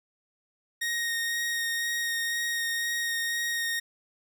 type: tone with vibrato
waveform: sawtooth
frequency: 1864.7 Hz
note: A#6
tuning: in tune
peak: -24 dBFS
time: 0.81-3.8 s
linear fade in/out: 10 ms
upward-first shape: sine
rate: 2 Hz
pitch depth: 11 cents each way
effects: none